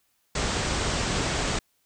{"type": "low-pass noise", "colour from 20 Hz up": "pink", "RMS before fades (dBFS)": -27, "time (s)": [0.35, 1.59], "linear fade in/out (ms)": 5, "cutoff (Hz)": 8500, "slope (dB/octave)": 96, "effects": ["white hiss -70 dBFS RMS until 1.85 s"]}